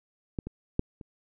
clicks, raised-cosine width 3 ms, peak -18 / -23 / -11 / -30 dBFS, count 4, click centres 0.388 / 0.47 / 0.794 / 1.012 s, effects none

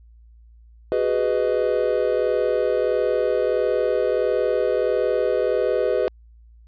triangle chord, G# minor seventh, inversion third, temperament just, 373.8 / 415.3 / 498.4 / 623 Hz, F#4 / G#4 / B4 / D#5, +18 / 0 / +16 / +2 cents, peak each -24 / -22 / -20 / -23 dBFS, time 0.92-6.08 s, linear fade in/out 0 ms, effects added 57 Hz sine -46 dBFS peak until 6.67 s + resampled to 11025 Hz

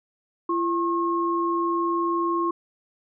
sine tone pair together, 340 / 1079.4 Hz, F4 / C#6, -46 / -46 cents, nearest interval octave + minor sixth, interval 2000 cents, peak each -24 / -24 dBFS, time 0.49-2.51 s, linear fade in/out 5 ms, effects none

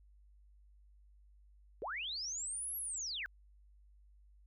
sine linear two-way sweep, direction up then down, 357 to 11600 to 1435 Hz, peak -38 dBFS, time 1.82-3.26 s, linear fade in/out 0 ms, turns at 2.77 s, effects added 50 Hz sine -60 dBFS peak until 4.46 s

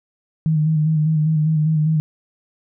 sine tone with vibrato, 155.56 Hz, D#3, in tune, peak -14 dBFS, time 0.46-2 s, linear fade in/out 0 ms, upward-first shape square, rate 5 Hz, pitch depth 32 cents each way, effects none

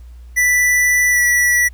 square tone with pitch glide, 1975.5 to 1950.6 Hz, B6 to B6, 0 to -22 cents, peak -12 dBFS, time 0.36-1.69 s, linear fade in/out 20 ms, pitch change -22 cents, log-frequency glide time 1.1-1.19 s, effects added 60 Hz sine -34 dBFS peak until 1.73 s + pink hiss -57 dBFS RMS until 1.73 s

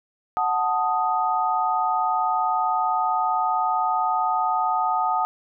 sine chord, D# diminished, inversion first, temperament equal, 740 / 880 / 1244.5 Hz, F#5 / A5 / D#6, 0 / 0 / 0 cents, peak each -24 dBFS, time 0.37-5.25 s, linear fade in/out 0 ms, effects none

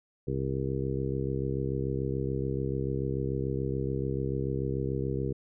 harmonic tone, 66.9 Hz, C2, 39 cents sharp, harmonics 1 / 2 / 3 / 4 / 5 / 6 / 7, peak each -37 / -32 / -38 / -40 / -37 / -35 / -38 dBFS, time 0.27-5.33 s, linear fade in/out 10 ms, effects none

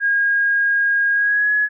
sine tone with pitch glide, 1630 to 1688.5 Hz, G#6 to G#6, -33 to +28 cents, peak -14 dBFS, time 0-1.69 s, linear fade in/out 50 ms, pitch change +61 cents, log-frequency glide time 1.12-1.53 s, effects none

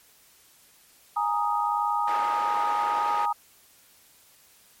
sine chord, Ab suspended second, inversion none, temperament equal, 830.6 / 932.3 / 1244.5 Hz, Ab5 / Bb5 / Eb6, 0 / 0 / 0 cents, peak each -27 dBFS, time 1.16-3.33 s, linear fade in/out 10 ms
white band-pass noise, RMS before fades -36 dBFS, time 2.07-3.26 s, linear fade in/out 10 ms, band 470 to 1400 Hz, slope 12 dB/octave
effects white hiss -57 dBFS RMS until 4.8 s + MP3 64 kbps

